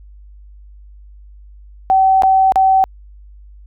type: tone with dropouts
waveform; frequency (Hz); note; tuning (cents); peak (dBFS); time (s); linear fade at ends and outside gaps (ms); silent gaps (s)
sine; 765; G5; -42; -8; 1.9-2.84; 0; 2.222-2.234 / 2.521-2.558
effects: added 50 Hz sine -37 dBFS peak until 3.66 s